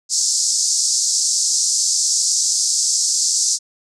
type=band-pass noise; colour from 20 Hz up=white; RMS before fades=-18 dBFS; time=0.09-3.59 s; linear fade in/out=50 ms; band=4800 to 8000 Hz; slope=48 dB/octave; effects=none